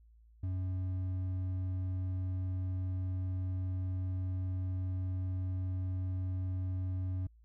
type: tone with hard clipping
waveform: triangle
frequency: 92.5 Hz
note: F#2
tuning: in tune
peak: -34 dBFS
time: 0.43-7.27 s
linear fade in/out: 5 ms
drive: 8 dB
effects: added 56 Hz sine -58 dBFS peak until 7.44 s